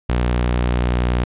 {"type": "tone with vibrato", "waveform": "sawtooth", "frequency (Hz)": 60.7, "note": "B1", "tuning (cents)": -29, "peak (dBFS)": -12, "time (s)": [0.09, 1.24], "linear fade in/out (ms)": 5, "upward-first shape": "sine", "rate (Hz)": 11, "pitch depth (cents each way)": 14, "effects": ["resampled to 8000 Hz", "9-bit"]}